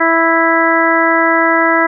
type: harmonic tone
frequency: 329.6 Hz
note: E4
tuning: in tune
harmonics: 1 / 2 / 3 / 4 / 5 / 6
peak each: -16 / -16 / -16 / -16 / -16 / -16 dBFS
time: 0-1.87 s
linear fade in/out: 10 ms
effects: none